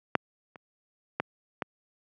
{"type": "clicks", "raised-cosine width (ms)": 0.5, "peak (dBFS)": [-6, -30, -11, -14], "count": 4, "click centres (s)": [0.153, 0.558, 1.2, 1.622], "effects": ["high-pass 150 Hz 12 dB/octave"]}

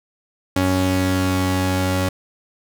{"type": "tone pair together", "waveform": "sawtooth", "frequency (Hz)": [92.9, 278.4], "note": ["F#2", "C#4"], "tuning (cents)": [7, 8], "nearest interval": "octave + perfect fifth", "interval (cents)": 1901, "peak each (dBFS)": -16, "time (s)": [0.56, 2.09], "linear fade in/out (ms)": 5, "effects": []}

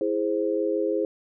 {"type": "chord", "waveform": "sine", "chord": "E augmented", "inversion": "none", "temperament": "equal", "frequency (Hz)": [329.6, 415.3, 523.3], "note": ["E4", "G#4", "B#4"], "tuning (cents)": [0, 0, 0], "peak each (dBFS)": [-27, -26, -27], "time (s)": [0.01, 1.05], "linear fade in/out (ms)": 2, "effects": []}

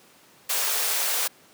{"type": "high-pass noise", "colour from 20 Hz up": "white", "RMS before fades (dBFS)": -25, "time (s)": [0.49, 1.28], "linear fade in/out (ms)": 10, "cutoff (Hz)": 390, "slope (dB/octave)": 96, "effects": ["pink hiss -54 dBFS RMS until 1.53 s", "high-pass 200 Hz 12 dB/octave"]}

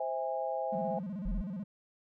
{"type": "chord", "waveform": "sine", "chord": "C augmented", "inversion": "none", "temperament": "just", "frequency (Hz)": [523.3, 654.1, 817.6], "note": ["C5", "E5", "G#5"], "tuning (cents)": [0, -14, -27], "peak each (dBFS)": -36, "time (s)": [0, 0.99], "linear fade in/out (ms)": 5}
{"type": "tone with vibrato", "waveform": "triangle", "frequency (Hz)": 192.2, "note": "G3", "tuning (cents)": -34, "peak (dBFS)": -34, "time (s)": [0.72, 1.64], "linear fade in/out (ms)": 10, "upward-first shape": "square", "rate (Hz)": 16, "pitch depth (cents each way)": 160}
{"type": "tone", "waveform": "sine", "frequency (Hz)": 41.2, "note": "E1", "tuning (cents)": 0, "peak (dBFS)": -31, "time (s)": [1.25, 1.42], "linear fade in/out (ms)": 10}
{"effects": []}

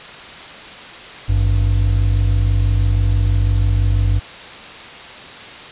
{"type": "tone pair together", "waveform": "triangle", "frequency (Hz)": [51.91, 98], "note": ["G#1", "G2"], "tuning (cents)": [0, 0], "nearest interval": "major seventh", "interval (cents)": 1100, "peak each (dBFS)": -13, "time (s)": [1.28, 4.2], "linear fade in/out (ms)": 20, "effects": ["white hiss -34 dBFS RMS until 5.71 s", "resampled to 8000 Hz"]}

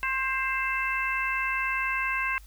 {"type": "harmonic tone with a mistuned harmonic", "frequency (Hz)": 530, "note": "C5", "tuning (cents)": 22, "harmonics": [2, 3, 4, 5], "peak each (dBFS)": [-31, -31, -31, -31], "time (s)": [0.03, 2.38], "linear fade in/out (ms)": 0, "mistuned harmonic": 4, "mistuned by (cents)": -21, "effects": ["added 50 Hz sine -46 dBFS peak until 2.46 s", "white hiss -58 dBFS RMS until 2.46 s"]}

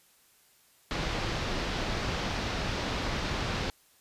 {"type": "low-pass noise", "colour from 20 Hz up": "pink", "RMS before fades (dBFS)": -32, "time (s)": [0.91, 3.7], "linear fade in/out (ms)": 0, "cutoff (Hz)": 5200, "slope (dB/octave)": 24, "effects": ["white hiss -63 dBFS RMS until 4 s", "resampled to 32000 Hz"]}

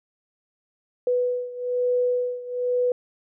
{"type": "beating tone pair", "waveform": "sine", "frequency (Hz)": [493.9, 495], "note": ["B4", "B4"], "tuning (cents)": [0, 4], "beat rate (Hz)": 1.1, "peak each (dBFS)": [-23, -26], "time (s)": [1.07, 2.92], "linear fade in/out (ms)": 2, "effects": []}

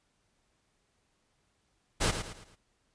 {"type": "noise with echo", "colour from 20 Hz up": "pink", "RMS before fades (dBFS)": -27, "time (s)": [2, 2.12], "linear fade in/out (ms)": 20, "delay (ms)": 110, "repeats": 4, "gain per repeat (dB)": -8, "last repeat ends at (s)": 2.56, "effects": ["pink hiss -74 dBFS RMS until 2.94 s", "resampled to 22050 Hz"]}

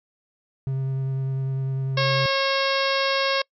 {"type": "tone with vibrato", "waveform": "triangle", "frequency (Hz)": 133.7, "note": "C3", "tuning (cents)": 38, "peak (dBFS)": -21, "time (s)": [0.67, 2.26], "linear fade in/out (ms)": 0, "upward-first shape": "sine", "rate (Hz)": 10, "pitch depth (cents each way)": 11}
{"type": "harmonic tone", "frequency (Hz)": 544, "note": "C#5", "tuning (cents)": -33, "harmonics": [1, 2, 3, 4, 5, 6, 7, 8, 9, 10], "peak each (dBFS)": [-24, -27, -29, -30, -31, -32, -32, -33, -34, -34], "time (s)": [1.97, 3.42], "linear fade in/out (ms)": 5}
{"effects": ["noise-tail reverb RT60 0.1 s tail -26 dB re dry"]}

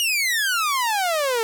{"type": "exponential sweep", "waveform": "sawtooth", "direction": "down", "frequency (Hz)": [2932, 440], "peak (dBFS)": -16, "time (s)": [0, 1.43], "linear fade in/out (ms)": 0, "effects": []}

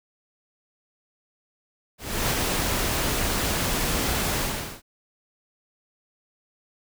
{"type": "noise with ADSR envelope", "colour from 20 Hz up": "pink", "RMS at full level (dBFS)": -23, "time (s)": [1.98, 4.82], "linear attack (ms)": 320, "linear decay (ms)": 19, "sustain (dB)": -2, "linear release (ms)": 460, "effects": []}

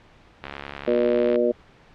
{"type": "click train", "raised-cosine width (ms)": 0.3, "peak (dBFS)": -16, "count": 66, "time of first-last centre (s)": [0.44, 1.358], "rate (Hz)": 70.8}
{"type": "harmonic tone", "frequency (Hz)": 120.5, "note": "B2", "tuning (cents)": -42, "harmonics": [2, 3, 4, 5], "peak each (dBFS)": [-26, -23, -22, -23], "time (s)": [0.87, 1.52], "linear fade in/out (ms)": 10}
{"effects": ["pink hiss -52 dBFS RMS until 1.94 s", "low-pass 3000 Hz 12 dB/octave"]}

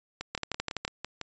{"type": "two click trains", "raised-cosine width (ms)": 0.2, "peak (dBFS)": [-13, -17], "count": [7, 7], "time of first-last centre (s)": [[0.35, 0.85], [0.21, 1.213]], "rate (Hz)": [12, 5.98], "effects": ["resampled to 16000 Hz"]}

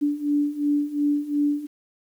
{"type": "beating tone pair", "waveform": "sine", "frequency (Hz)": [289.6, 292.4], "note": ["D4", "D4"], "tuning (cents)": [-24, -7], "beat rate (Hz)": 2.8, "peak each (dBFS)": [-25, -22], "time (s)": [0.01, 1.67], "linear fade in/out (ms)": 20, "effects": ["9-bit"]}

